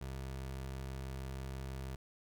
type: tone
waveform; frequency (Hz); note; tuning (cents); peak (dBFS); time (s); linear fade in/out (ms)
25% pulse; 66.2; C2; +21; -37; 0.01-1.96; 5
effects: none